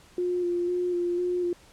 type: tone with vibrato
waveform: sine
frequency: 353.6 Hz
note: F4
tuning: 22 cents sharp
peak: -24 dBFS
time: 0.18-1.53 s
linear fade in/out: 2 ms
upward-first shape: square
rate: 2 Hz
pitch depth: 18 cents each way
effects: pink hiss -55 dBFS RMS until 1.72 s + low-pass 10000 Hz 12 dB/octave